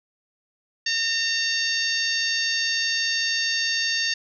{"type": "harmonic tone", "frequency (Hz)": 913, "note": "A#5", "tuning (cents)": -36, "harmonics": [2, 3, 4, 5, 6, 7], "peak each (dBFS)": [-27, -29, -31, -26, -31, -33], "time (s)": [0.86, 4.14], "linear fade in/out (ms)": 5, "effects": []}